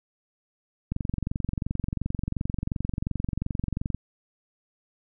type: click train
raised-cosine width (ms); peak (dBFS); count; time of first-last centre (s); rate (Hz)
5; -15; 70; 0.92-3.946; 22.8
effects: none